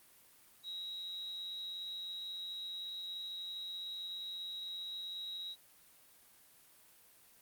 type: tone with amplitude modulation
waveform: sine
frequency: 3840 Hz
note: B7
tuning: 49 cents flat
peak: -38 dBFS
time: 0.63-5.56 s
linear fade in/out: 50 ms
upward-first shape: sine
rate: 183 Hz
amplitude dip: 50%
effects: white hiss -63 dBFS RMS until 7.41 s + Opus 32 kbps